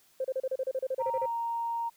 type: tone bursts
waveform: sine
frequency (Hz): 523.3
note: C5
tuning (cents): 0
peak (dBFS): -27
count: 14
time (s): 0.2-1.259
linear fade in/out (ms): 5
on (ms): 45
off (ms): 33
type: tone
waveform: sine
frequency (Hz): 930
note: A#5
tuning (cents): -4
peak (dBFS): -29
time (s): 0.99-1.9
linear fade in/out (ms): 20
effects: tanh soft clip ceiling -20 dBFS + white hiss -64 dBFS RMS until 1.96 s